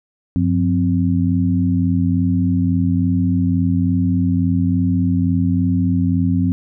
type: tone cluster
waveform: sine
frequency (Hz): 95.7 / 178 / 261.5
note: G2 / F3 / C4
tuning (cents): -41 / +33 / -1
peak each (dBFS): -18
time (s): 0.36-6.52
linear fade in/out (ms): 0
effects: none